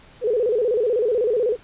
sine tone with vibrato, 460.1 Hz, A#4, 23 cents flat, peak -17 dBFS, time 0.21-1.57 s, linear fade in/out 50 ms, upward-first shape square, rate 16 Hz, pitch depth 130 cents each way, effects pink hiss -49 dBFS RMS until 1.63 s + resampled to 8000 Hz

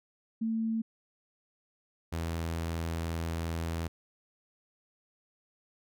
sine / sawtooth tone pair in turn, 224.1 / 82.74 Hz, A3 / E2, +32 / +7 cents, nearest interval octave + perfect fourth, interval 1725 cents, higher first, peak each -28 dBFS, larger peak neither, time 0.41-0.82 / 2.12-3.88 s, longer second, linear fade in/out 10 ms, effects none

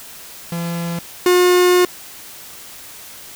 45% pulse tone pair in turn, 170 / 359.4 Hz, F3 / F4, -46 / +50 cents, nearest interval octave + minor second, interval 1296 cents, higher second, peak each -21 / -10 dBFS, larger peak second, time 0.52-0.99 / 1.26-1.85 s, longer second, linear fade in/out 2 ms, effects white hiss -37 dBFS RMS until 3.35 s

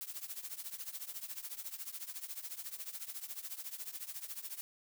blue noise with tremolo, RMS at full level -41 dBFS, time 0.01-4.61 s, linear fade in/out 0 ms, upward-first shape triangle, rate 14 Hz, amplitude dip 90%, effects none

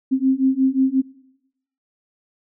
sine beating tone pair, 261.6 / 267.2 Hz, C4 / C4, 0 / +36 cents, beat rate 5.6 Hz, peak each -18 / -18 dBFS, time 0.11-1.02 s, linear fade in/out 20 ms, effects noise-tail reverb RT60 0.8 s tail -20 dB re dry

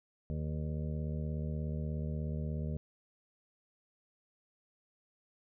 harmonic tone with a mistuned harmonic, 76.7 Hz, D#2, 24 cents flat, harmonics 1 / 2 / 3 / 5 / 6 / 7 / 8, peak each -37 / -37 / -43 / -51 / -50 / -54 / -52 dBFS, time 0.3-2.77 s, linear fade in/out 0 ms, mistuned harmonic 8, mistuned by -18 cents, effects none

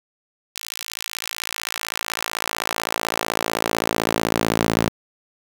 sawtooth tone with high-pass filter sweep, 55.8 Hz, A1, 25 cents sharp, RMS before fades -25 dBFS, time 0.55-4.89 s, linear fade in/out 5 ms, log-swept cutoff 3900 to 180 Hz, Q 0.76, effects 7-bit

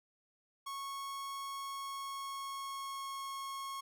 45% pulse tone with pitch glide, 1101 to 1091.5 Hz, C#6 to C#6, -12 to -27 cents, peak -40 dBFS, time 0.66-3.81 s, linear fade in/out 10 ms, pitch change -15 cents, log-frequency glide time 1.48-3.32 s, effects none

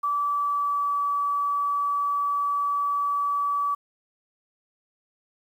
sine tone with pitch glide, 1156 to 1147.4 Hz, D6 to D6, -28 to -41 cents, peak -22 dBFS, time 0.03-3.75 s, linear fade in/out 10 ms, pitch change -13 cents, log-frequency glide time 0.28-1.02 s, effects 9-bit

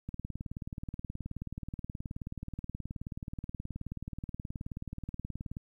click train, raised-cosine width 5 ms, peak -26 dBFS, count 104, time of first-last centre 0.09-5.569 s, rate 18.8 Hz, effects 11-bit

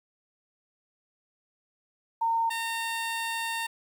sine / 15% pulse tone pair in turn, 914 / 914 Hz, A#5 / A#5, -34 / -34 cents, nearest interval unison, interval 0 cents, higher neither, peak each -23 dBFS, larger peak neither, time 2.21-2.5 / 2.5-3.67 s, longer second, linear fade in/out 10 ms, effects 10-bit

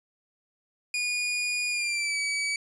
sawtooth tone with pitch glide, 2447 to 2283 Hz, D#7 to D7, -29 to -50 cents, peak -23 dBFS, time 0.94-2.56 s, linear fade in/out 2 ms, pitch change -121 cents, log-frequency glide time 1.69-2.19 s, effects resampled to 22050 Hz

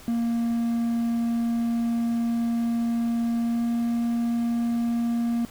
triangle tone with pitch glide, 233.1 to 234.6 Hz, A#3 to A#3, 0 to +11 cents, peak -20 dBFS, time 0.08-5.45 s, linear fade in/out 0 ms, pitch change +11 cents, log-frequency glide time 3.44-3.65 s, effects pink hiss -47 dBFS RMS until 5.5 s

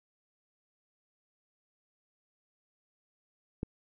click, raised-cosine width 3 ms, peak -20 dBFS, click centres 3.631 s, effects none

